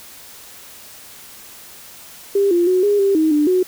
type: tone with pitch steps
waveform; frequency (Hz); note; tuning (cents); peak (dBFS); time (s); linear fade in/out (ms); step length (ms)
sine; 398.8 / 347 / 368.1 / 409.8 / 394.4 / 315.2 / 297.5 / 367.6; G4 / F4 / F#4 / G#4 / G4 / D#4 / D4 / F#4; +30 / -11 / -9 / -23 / +11 / +23 / +22 / -11; -12; 2.35-3.63; 5; 160
effects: white hiss -40 dBFS RMS until 3.67 s